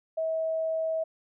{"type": "tone", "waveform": "sine", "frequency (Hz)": 644, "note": "E5", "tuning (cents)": -41, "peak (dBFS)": -26, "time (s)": [0.17, 1.04], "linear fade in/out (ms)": 10, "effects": []}